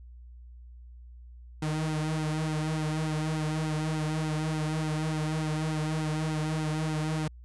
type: tone with flanger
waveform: sawtooth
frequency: 155.56 Hz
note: D#3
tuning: in tune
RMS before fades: -30 dBFS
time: 1.62-7.28 s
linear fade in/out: 5 ms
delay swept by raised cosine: 1.7 to 4.7 ms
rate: 3.4 Hz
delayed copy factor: -0.75
effects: added 60 Hz sine -45 dBFS peak until 7.44 s + resampled to 24000 Hz